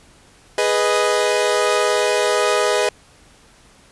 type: chord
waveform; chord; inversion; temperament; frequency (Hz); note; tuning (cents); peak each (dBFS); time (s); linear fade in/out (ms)
sawtooth; G# minor; none; equal; 415.3 / 493.9 / 622.3; G#4 / B4 / D#5; 0 / 0 / 0; -16; 0.58-2.89; 2
effects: pink hiss -50 dBFS RMS until 3.91 s + resampled to 24000 Hz